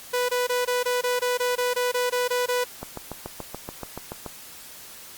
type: tone bursts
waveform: sawtooth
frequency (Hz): 493.9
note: B4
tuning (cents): 0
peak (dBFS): -18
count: 14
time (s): 0.13-2.643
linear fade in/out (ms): 10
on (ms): 160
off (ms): 21
type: click train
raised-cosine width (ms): 1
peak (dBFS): -18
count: 11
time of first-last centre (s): 2.83-4.263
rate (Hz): 6.98
effects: white hiss -43 dBFS RMS until 5.17 s + Opus 48 kbps